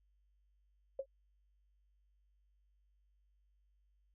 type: tone with exponential decay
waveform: sine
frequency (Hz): 541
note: C#5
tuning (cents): -42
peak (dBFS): -32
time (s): 0.99-1.06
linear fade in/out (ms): 5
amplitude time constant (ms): 15
effects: added 50 Hz sine -70 dBFS peak until 4.14 s